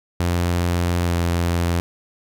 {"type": "tone with pitch glide", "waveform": "sawtooth", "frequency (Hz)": [87.2, 85.95], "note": ["F2", "F2"], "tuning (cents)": [-2, -27], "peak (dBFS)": -14, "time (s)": [0.2, 1.8], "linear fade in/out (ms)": 0, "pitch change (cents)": -25, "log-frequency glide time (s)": [1.03, 1.14], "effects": []}